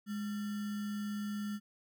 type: tone with sample-and-hold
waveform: sine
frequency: 207.2 Hz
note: G#3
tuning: 4 cents flat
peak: -35 dBFS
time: 0.06-1.6 s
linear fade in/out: 50 ms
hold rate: 1575 Hz
effects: none